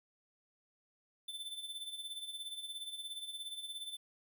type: tone with tremolo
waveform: square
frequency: 3530 Hz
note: A7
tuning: 5 cents sharp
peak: -40 dBFS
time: 1.28-3.97 s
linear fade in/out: 5 ms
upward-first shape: sine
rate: 17 Hz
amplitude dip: 65%
effects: 12-bit